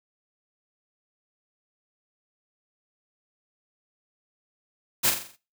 white noise with echo, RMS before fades -21 dBFS, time 5.03-5.11 s, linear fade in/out 20 ms, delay 43 ms, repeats 6, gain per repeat -6 dB, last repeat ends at 5.368 s, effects noise-tail reverb RT60 0.3 s tail -19 dB re dry

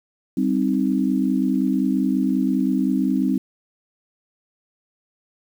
sine chord, C minor, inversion second, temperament equal, 196 / 261.6 / 311.1 Hz, G3 / C4 / Eb4, 0 / 0 / 0 cents, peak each -22 / -20 / -24 dBFS, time 0.37-3.38 s, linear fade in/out 5 ms, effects 8-bit

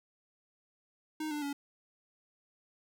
square tone with pitch steps, 310 / 296.5 / 283.6 Hz, D#4 / D4 / C#4, -6 / +17 / +40 cents, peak -35 dBFS, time 1.2-1.53 s, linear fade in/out 5 ms, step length 110 ms, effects none

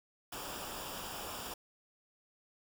pink noise with comb filter, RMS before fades -43 dBFS, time 0.32-1.54 s, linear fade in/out 5 ms, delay 0.48 ms, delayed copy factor -0.65, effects none

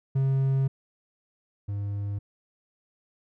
triangle tone pair in turn, 134.7 / 101.28 Hz, C#3 / G#2, -49 / -43 cents, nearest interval perfect fourth, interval 494 cents, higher first, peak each -19 / -26 dBFS, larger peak first, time 0.15-0.68 / 1.68-2.19 s, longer first, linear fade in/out 10 ms, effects none

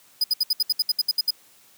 45% pulse tone bursts, 4978 Hz, D#8, in tune, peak -17 dBFS, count 12, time 0.21-1.307 s, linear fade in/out 5 ms, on 30 ms, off 67 ms, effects white hiss -55 dBFS RMS until 1.77 s + high-pass 100 Hz 12 dB/octave

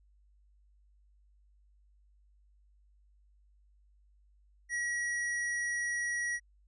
sine tone with tanh clipping, 1915 Hz, A#6, 46 cents sharp, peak -33 dBFS, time 4.69-6.4 s, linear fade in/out 50 ms, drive 18 dB, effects added 50 Hz sine -62 dBFS peak until 6.67 s + resampled to 24000 Hz

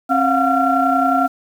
sine tone cluster, 269.1 / 698 / 729 / 1366 Hz, C4 / F5 / F#5 / F6, +49 / -1 / -26 / -39 cents, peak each -18 dBFS, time 0.09-1.28 s, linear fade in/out 20 ms, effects tanh soft clip ceiling -3 dBFS + 7-bit

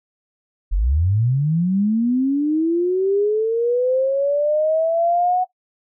sine linear sweep, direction up, 38.89 to 740 Hz, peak -15 dBFS, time 0.71-5.45 s, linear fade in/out 20 ms, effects noise-tail reverb RT60 0.1 s tail -17 dB re dry

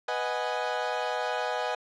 30% pulse chord, G# minor seventh, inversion first, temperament equal, 493.9 / 622.3 / 740 / 830.6 Hz, B4 / D#5 / F#5 / G#5, 0 / 0 / 0 / 0 cents, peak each -31 dBFS, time 0.08-1.75 s, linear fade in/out 5 ms, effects low-pass 4000 Hz 12 dB/octave

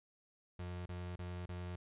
35% pulse tone bursts, 89 Hz, F2, 33 cents sharp, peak -40 dBFS, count 4, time 0.59-1.76 s, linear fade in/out 5 ms, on 270 ms, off 30 ms, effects resampled to 8000 Hz

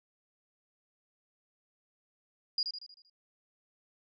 sine tone with echo, 4862 Hz, D#8, 41 cents flat, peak -27 dBFS, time 2.58-2.63 s, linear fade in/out 2 ms, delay 78 ms, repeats 6, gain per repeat -6 dB, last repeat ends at 3.098 s, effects none

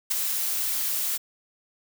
blue noise with ADSR envelope, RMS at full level -21 dBFS, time 0.1-1.18 s, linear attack 16 ms, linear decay 9 ms, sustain -6 dB, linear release 18 ms, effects none

